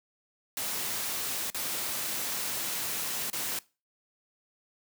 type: noise with dropouts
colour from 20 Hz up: white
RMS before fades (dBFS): -33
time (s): 0.57-3.59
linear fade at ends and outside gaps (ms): 2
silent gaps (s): 1.502-1.545 / 3.301-3.33
effects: noise-tail reverb RT60 0.3 s tail -21 dB re dry + high-pass 100 Hz 12 dB/octave